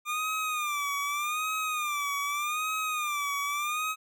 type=tone with vibrato; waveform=25% pulse; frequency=1200 Hz; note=D6; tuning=37 cents sharp; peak=-25 dBFS; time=0.05-3.96 s; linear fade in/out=50 ms; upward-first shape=sine; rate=0.83 Hz; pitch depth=100 cents each way; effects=none